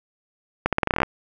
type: accelerating click train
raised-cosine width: 0.5 ms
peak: -4 dBFS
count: 12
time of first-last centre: 0.66-1.032 s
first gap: 67 ms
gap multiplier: 0.85
effects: none